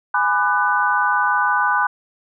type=chord; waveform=sine; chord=G# half-diminished seventh; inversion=none; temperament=just; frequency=830.6 / 996.7 / 1196.1 / 1495.1 Hz; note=G#5 / B5 / D6 / F#6; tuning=0 / +16 / +31 / +18 cents; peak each=-22 / -20 / -22 / -19 dBFS; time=0.14-1.87 s; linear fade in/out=5 ms; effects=none